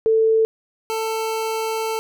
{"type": "tone pair in turn", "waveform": ["sine", "25% pulse"], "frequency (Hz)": [444.3, 444.3], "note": ["A4", "A4"], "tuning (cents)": [17, 17], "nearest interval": "unison", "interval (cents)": 0, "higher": "neither", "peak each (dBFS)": [-13, -18], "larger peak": "first", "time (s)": [[0.06, 0.45], [0.9, 1.99]], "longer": "second", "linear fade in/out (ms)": 0, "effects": []}